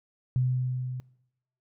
sine tone with level ramp, 127 Hz, B2, 49 cents sharp, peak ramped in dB -21 to -33 dBFS, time 0.36-1 s, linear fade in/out 0 ms, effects noise-tail reverb RT60 0.8 s tail -22 dB re dry

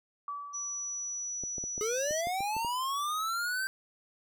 sine tone with exponential decay, 1150 Hz, D6, 37 cents flat, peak -33 dBFS, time 0.28-1.3 s, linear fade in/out 2 ms, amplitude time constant 220 ms
sine tone, 5900 Hz, F#8, 6 cents flat, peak -34 dBFS, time 0.53-2.22 s, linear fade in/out 20 ms
clicks, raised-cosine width 2 ms, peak -29 dBFS, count 9, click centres 1.437 / 1.582 / 1.639 / 1.779 / 2.109 / 2.271 / 2.406 / 2.566 / 2.648 s
square linear sweep, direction up, 415.3 to 1568 Hz, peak -31 dBFS, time 1.81-3.67 s, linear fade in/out 0 ms
effects none

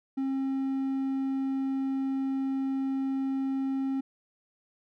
triangle tone, 268.6 Hz, C4, 46 cents sharp, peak -25 dBFS, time 0.17-4.01 s, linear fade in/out 10 ms, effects none

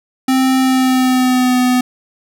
square tone with pitch glide, 261.6 to 250.7 Hz, C4 to B3, 0 to +26 cents, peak -11 dBFS, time 0.28-1.81 s, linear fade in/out 5 ms, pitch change -74 cents, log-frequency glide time 0.6-1.58 s, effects none

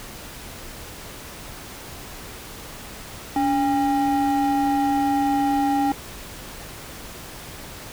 triangle ring-modulated tone, 545 Hz, C#5, 29 cents flat, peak -13 dBFS, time 3.36-5.92 s, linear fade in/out 2 ms, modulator 260 Hz, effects pink hiss -38 dBFS RMS until 7.92 s

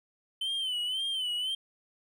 triangle tone with vibrato, 3058 Hz, G7, 44 cents flat, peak -28 dBFS, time 0.41-1.55 s, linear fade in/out 5 ms, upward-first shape sine, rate 1.9 Hz, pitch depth 87 cents each way, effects none

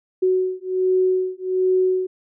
sine beating tone pair, 370.9 / 372.2 Hz, F#4 / F#4, +4 / +10 cents, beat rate 1.3 Hz, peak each -20 dBFS, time 0.22-2.07 s, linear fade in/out 10 ms, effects none

